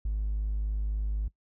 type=tone; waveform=triangle; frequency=51.9 Hz; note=G#1; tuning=in tune; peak=-24 dBFS; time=0.05-1.28 s; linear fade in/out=5 ms; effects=noise-tail reverb RT60 0.1 s tail -20 dB re dry + tanh soft clip ceiling -23 dBFS